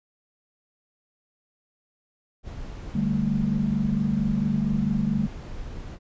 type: noise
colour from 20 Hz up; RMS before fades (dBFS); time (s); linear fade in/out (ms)
brown; -36; 2.43-5.99; 50
type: chord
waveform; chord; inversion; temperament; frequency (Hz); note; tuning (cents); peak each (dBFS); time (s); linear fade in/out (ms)
sine; D suspended fourth; none; just; 146.83 / 195.78 / 220.2; D3 / G3 / A3; 0 / -2 / +2; -28 / -25 / -25; 2.95-5.27; 5
effects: resampled to 16000 Hz